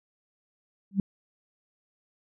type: tone with exponential growth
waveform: sine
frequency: 196 Hz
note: G3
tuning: in tune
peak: -16 dBFS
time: 0.91-1 s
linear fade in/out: 2 ms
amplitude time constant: 18 ms
effects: none